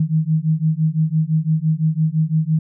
sine beating tone pair, 155 / 160.9 Hz, D#3 / E3, -6 / -42 cents, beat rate 5.9 Hz, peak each -18 / -18 dBFS, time 0-2.59 s, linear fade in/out 5 ms, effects none

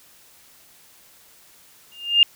sine tone with exponential growth, 2812 Hz, F7, 11 cents sharp, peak -7 dBFS, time 1.92-2.23 s, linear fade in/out 1 ms, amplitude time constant 67 ms, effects white hiss -52 dBFS RMS until 2.35 s

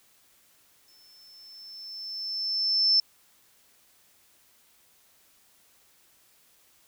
sine tone with exponential growth, 5300 Hz, E8, 9 cents sharp, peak -17 dBFS, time 0.88-3 s, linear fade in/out 2 ms, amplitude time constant 460 ms, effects white hiss -62 dBFS RMS until 6.87 s

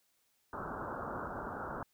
white low-pass noise, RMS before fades -41 dBFS, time 0.53-1.83 s, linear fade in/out 2 ms, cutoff 1500 Hz, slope 96 dB/octave, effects white hiss -75 dBFS RMS until 1.93 s

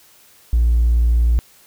sine tone with hard clipping, 58.27 Hz, A#1, in tune, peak -12 dBFS, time 0.53-1.39 s, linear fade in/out 0 ms, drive 1 dB, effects white hiss -50 dBFS RMS until 1.66 s

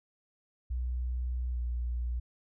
sine tone with pitch glide, 61.74 to 60.09 Hz, B1 to B1, 0 to -47 cents, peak -30 dBFS, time 0.7-2.2 s, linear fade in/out 10 ms, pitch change -47 cents, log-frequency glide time 1.52-1.58 s, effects none

